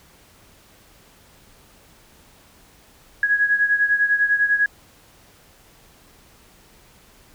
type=beating tone pair; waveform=sine; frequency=1661.2 / 1671.2 Hz; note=G#6 / G#6; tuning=0 / +10 cents; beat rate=10 Hz; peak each=-17 / -22 dBFS; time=3.23-4.66 s; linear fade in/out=2 ms; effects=pink hiss -52 dBFS RMS until 7.34 s